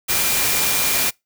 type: tone in noise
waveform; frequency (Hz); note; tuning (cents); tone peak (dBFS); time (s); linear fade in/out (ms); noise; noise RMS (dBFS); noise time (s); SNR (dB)
sine; 2389; D7; +29; -29; 0.08-1.11; 20; white; -19; 0.08-1.11; -13
effects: noise-tail reverb RT60 0.2 s tail -26 dB re dry